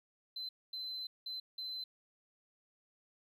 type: tone bursts at uneven times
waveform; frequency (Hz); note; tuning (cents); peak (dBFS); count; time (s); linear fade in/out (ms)
triangle; 4057; B7; +46; -37; 4; 0.36-0.49 / 0.73-1.07 / 1.26-1.4 / 1.58-1.84; 5
effects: tanh soft clip ceiling -36 dBFS